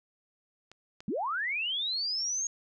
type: clicks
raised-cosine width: 0.2 ms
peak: -32 / -28 dBFS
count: 2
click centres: 0.716 / 1.005 s
type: linear sweep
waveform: sine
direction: up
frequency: 161.6 to 6630 Hz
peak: -29 dBFS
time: 1.08-2.47 s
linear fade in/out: 2 ms
effects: none